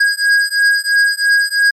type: beating tone pair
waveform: square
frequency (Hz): 1637 / 1640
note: G#6 / G#6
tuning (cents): -25 / -22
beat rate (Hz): 3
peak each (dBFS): -14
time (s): 0-1.71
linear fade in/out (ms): 10
effects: low-pass 8000 Hz 12 dB/octave + MP3 96 kbps